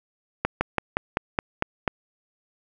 slowing click train, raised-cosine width 0.5 ms, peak -6 dBFS, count 8, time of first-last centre 0.45-1.878 s, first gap 160 ms, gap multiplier 1.08, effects none

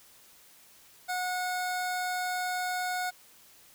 25% pulse tone, 729 Hz, F#5, 26 cents flat, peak -26 dBFS, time 1.08-3.11 s, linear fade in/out 20 ms, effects white hiss -57 dBFS RMS until 3.74 s

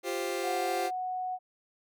sawtooth chord, F suspended second, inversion none, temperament just, 349.2 / 392.9 / 523.8 Hz, F4 / G4 / C5, 0 / +4 / +2 cents, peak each -31 dBFS, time 0.03-0.91 s, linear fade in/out 50 ms
sine tone with pitch glide, 731 to 737.8 Hz, F#5 to F#5, -21 to -5 cents, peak -31 dBFS, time 0.42-1.39 s, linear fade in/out 50 ms, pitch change +16 cents, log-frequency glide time 0.53-0.99 s
effects none

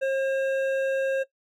triangle tone with hard clipping, 537 Hz, C5, 45 cents sharp, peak -24 dBFS, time 0.01-1.24 s, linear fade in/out 20 ms, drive 13 dB, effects noise-tail reverb RT60 0.1 s tail -18 dB re dry

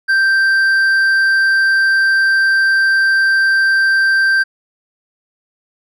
sine tone with hard clipping, 1568 Hz, G6, in tune, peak -11 dBFS, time 0.08-4.44 s, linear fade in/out 20 ms, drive 4 dB, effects none

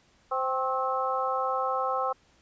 harmonic tone with a mistuned harmonic, 260.4 Hz, C4, 8 cents flat, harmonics 2 / 3 / 4 / 5, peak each -31 / -31 / -31 / -31 dBFS, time 0.31-2.13 s, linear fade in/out 10 ms, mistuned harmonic 4, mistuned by +52 cents, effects pink hiss -63 dBFS RMS until 2.41 s + resampled to 16000 Hz

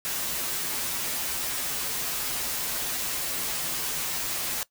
white noise with comb filter, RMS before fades -30 dBFS, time 0.05-4.63 s, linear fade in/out 0 ms, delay 10 ms, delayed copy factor -0.95, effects noise-tail reverb RT60 0.1 s tail -19 dB re dry

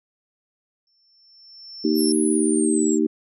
sine tone with exponential growth, 5380 Hz, E8, 34 cents sharp, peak -24 dBFS, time 0.87-2.12 s, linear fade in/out 1 ms, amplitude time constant 270 ms
sine chord, Eb major, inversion second, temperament just, 233.3 / 311.1 / 388.9 Hz, Bb3 / Eb4 / G4, +2 / 0 / -14 cents, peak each -22 / -20 / -23 dBFS, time 1.84-3.07 s, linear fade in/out 10 ms
sine exponential sweep, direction down, 11510 to 7370 Hz, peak -26 dBFS, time 1.95-2.99 s, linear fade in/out 50 ms
effects none

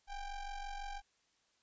square ring-modulated tone, 392 Hz, G4, in tune, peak -39 dBFS, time 0.07-1.02 s, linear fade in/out 50 ms, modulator 415 Hz, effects white hiss -75 dBFS RMS until 1.62 s + resampled to 16000 Hz

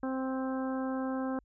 harmonic tone, 262.3 Hz, C4, 4 cents sharp, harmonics 1 / 2 / 3 / 4 / 5 / 6, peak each -32 / -38 / -42 / -44 / -46 / -48 dBFS, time 0.03-1.39 s, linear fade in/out 2 ms, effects added 50 Hz sine -63 dBFS peak until 1.44 s

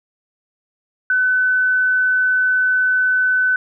sine tone, 1508 Hz, F#6, 32 cents sharp, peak -13 dBFS, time 1.1-3.56 s, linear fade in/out 2 ms, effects none

